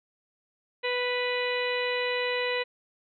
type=harmonic tone; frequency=493.9 Hz; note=B4; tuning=in tune; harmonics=1 / 2 / 3 / 4 / 5 / 6 / 7 / 8; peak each=-29 / -36 / -42 / -32 / -35 / -37 / -47 / -38 dBFS; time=0.83-2.64 s; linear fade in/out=20 ms; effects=none